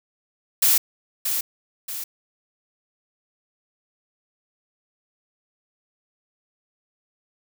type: noise with echo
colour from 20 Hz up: blue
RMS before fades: -17 dBFS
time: 0.62-0.78 s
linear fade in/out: 5 ms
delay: 630 ms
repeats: 2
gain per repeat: -7 dB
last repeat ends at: 2.04 s
effects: none